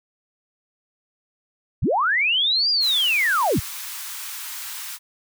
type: linear two-way sweep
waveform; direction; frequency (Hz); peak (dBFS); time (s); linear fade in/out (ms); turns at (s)
sine; up then down; 43.16 to 4900 to 43.16; -17; 1.82-3.6; 10; 2.7
type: high-pass noise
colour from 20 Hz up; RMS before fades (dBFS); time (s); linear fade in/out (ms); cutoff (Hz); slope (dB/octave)
white; -33; 2.8-4.99; 50; 890; 48
effects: none